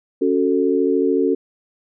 sine chord, F# minor, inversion second, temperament just, 277.5 / 370 / 444 Hz, C#4 / F#4 / A4, +2 / 0 / +16 cents, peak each -19 dBFS, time 0.21-1.35 s, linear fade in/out 10 ms, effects none

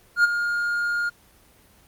triangle tone with ADSR envelope, 1418 Hz, F6, 26 cents sharp, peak -10 dBFS, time 0.16-1.1 s, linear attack 81 ms, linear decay 20 ms, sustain -10 dB, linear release 19 ms, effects pink hiss -55 dBFS RMS until 1.87 s + Opus 24 kbps

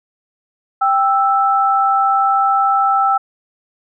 sine tone pair together, 787.6 / 1321 Hz, G5 / E6, +8 / +3 cents, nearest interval major sixth, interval 895 cents, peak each -14 dBFS, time 0.81-3.18 s, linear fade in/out 10 ms, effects none

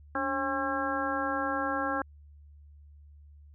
harmonic tone with a mistuned harmonic, 270 Hz, C#4, 45 cents flat, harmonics 1 / 2 / 3 / 4 / 5 / 6, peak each -35 / -35 / -35 / -35 / -35 / -35 dBFS, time 0.15-2.02 s, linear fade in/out 2 ms, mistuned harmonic 1, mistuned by +97 cents, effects added 73 Hz sine -50 dBFS peak until 3.54 s

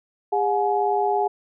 sine tone cluster, 407 / 727 / 845 Hz, G#4 / F#5 / G#5, -35 / -31 / +30 cents, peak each -23 dBFS, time 0.32-1.28 s, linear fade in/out 10 ms, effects none

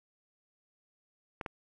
clicks, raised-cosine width 0.5 ms, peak -22 dBFS, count 2, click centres 1.412 / 1.462 s, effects none

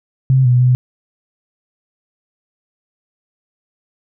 sine tone with pitch steps, 131.7 / 123.8 / 125.8 Hz, C3 / B2 / B2, +12 / +5 / +32 cents, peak -8 dBFS, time 0.3-0.75 s, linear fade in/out 0 ms, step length 150 ms, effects none

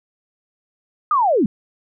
sine linear sweep, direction down, 1260 to 176.2 Hz, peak -13 dBFS, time 1.11-1.46 s, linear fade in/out 2 ms, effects none

